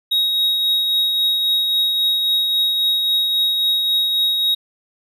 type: tone with tremolo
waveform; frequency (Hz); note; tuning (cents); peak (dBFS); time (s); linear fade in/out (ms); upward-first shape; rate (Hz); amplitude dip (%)
triangle; 3780; A#7; +23; -12; 0.11-4.55; 10; triangle; 3.7; 35
effects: none